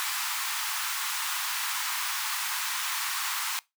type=high-pass noise; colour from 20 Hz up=pink; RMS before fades=-31 dBFS; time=0-3.59 s; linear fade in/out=0 ms; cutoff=910 Hz; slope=48 dB/octave; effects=noise-tail reverb RT60 0.2 s tail -22 dB re dry